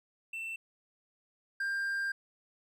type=tone pair in turn; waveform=triangle; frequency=2680 / 1593.5 Hz; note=E7 / G6; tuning=+28 / +28 cents; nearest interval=major sixth; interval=900 cents; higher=first; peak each=-35 / -29 dBFS; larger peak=second; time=0.33-0.56 / 1.6-2.12 s; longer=second; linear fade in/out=5 ms; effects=none